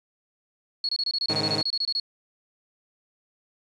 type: tone bursts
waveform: sine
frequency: 4344 Hz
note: C#8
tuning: 36 cents flat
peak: -23 dBFS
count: 16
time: 0.84-1.999 s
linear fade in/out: 2 ms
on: 49 ms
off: 25 ms
type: chord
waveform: 10% pulse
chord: Ab suspended fourth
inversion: none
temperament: equal with one note detuned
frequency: 105.95 / 138.59 / 155.56 Hz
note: Ab2 / Db3 / Eb3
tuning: +35 / 0 / 0 cents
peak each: -23 / -27 / -22 dBFS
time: 1.29-1.62 s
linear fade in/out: 10 ms
effects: resampled to 22050 Hz + 9-bit